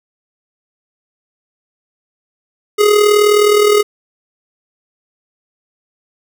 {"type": "tone with amplitude modulation", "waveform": "square", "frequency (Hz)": 417, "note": "G#4", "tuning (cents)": 7, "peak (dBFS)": -6, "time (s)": [2.78, 3.83], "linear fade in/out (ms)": 20, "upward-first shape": "sine", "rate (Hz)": 39.4, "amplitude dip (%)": 55, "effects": []}